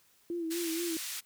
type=tone with vibrato; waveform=sine; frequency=334.6 Hz; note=E4; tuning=26 cents sharp; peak=-32 dBFS; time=0.3-0.97 s; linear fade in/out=2 ms; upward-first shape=sine; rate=4.2 Hz; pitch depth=63 cents each way
type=band-pass noise; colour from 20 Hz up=white; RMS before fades=-39 dBFS; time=0.5-1.21 s; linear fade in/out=20 ms; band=1800 to 12000 Hz; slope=12 dB/octave
effects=white hiss -66 dBFS RMS until 1.25 s